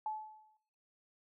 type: tone with exponential decay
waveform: sine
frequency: 863 Hz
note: A5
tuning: 34 cents flat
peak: -33 dBFS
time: 0.06-0.57 s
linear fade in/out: 2 ms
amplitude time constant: 110 ms
effects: noise-tail reverb RT60 0.8 s tail -22 dB re dry